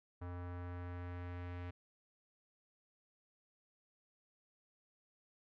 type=tone with low-pass filter sweep; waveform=square; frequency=88.6 Hz; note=F2; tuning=25 cents sharp; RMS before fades=-45 dBFS; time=0.21-1.71 s; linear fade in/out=10 ms; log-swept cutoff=1300 to 2300 Hz; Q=1.5; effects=none